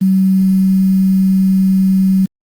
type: tone with quantisation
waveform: sine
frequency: 190 Hz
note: F#3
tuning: 46 cents sharp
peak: -8 dBFS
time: 0.01-2.26 s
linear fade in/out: 10 ms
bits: 6
effects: Opus 24 kbps